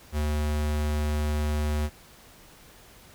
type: tone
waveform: square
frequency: 75 Hz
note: D2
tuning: 37 cents sharp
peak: -25 dBFS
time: 0.12-1.9 s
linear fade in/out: 50 ms
effects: pink hiss -52 dBFS RMS until 3.14 s